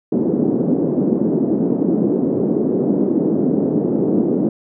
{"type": "band-pass noise", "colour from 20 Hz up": "white", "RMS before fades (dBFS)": -17, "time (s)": [0.12, 4.49], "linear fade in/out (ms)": 5, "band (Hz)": [190, 370], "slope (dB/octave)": 24, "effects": []}